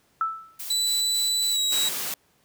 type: tone with exponential decay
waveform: sine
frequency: 1318.5 Hz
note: E6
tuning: in tune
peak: -19 dBFS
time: 0.21-0.59 s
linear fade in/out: 1 ms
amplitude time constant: 81 ms
type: noise with tremolo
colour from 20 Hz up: blue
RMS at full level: -35 dBFS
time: 0.59-1.85 s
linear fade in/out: 10 ms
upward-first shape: square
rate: 3.6 Hz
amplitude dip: 55%
type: tone with pitch glide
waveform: 30% pulse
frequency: 3972 to 3861 Hz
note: B7 to B7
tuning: +9 to -40 cents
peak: -19 dBFS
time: 0.7-1.89 s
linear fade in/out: 5 ms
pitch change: -49 cents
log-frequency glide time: 1.5-1.6 s
type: high-pass noise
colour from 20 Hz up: white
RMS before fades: -30 dBFS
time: 1.72-2.14 s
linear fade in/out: 2 ms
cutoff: 150 Hz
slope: 12 dB/octave
effects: pink hiss -64 dBFS RMS until 2.44 s + high-pass 80 Hz 12 dB/octave